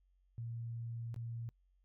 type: tone with dropouts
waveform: sine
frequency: 116.3 Hz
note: A#2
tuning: 4 cents flat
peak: -40 dBFS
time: 0.38-1.49 s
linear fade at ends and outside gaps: 0 ms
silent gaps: 1.143-1.162 s
effects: noise-tail reverb RT60 0.1 s tail -26 dB re dry + added 46 Hz sine -69 dBFS peak until 1.84 s